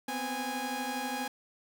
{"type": "tone cluster", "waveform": "sawtooth", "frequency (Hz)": [247.7, 260, 824], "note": ["B3", "C4", "G#5"], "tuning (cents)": [5, -11, -14], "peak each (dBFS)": [-36, -35, -31], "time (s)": [0.08, 1.28], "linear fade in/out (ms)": 5, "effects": []}